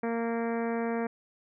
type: harmonic tone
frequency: 231.1 Hz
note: A#3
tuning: 15 cents flat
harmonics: 1 / 2 / 3 / 4 / 5 / 6 / 7 / 8 / 9 / 10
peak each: -31 / -32 / -37 / -41 / -45 / -46 / -45 / -46 / -50 / -49 dBFS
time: 0.03-1.07 s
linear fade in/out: 5 ms
effects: none